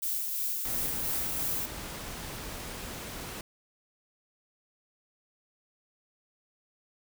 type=noise with tremolo; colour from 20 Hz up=violet; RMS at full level=-31 dBFS; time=0.02-1.66 s; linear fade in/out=10 ms; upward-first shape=sine; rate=2.9 Hz; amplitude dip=30%
type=noise; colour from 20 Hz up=pink; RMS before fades=-40 dBFS; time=0.65-3.41 s; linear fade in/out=2 ms
effects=none